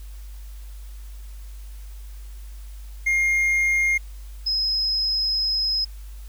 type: tone pair in turn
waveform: triangle / sine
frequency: 2127 / 5110 Hz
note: C7 / D#8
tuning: +28 / +45 cents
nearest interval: octave + minor third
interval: 1517 cents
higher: second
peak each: -16 / -20 dBFS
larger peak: first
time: 3.06-3.98 / 4.46-5.85 s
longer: second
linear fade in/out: 10 ms
effects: added 50 Hz sine -35 dBFS peak until 6.28 s + white hiss -53 dBFS RMS until 6.28 s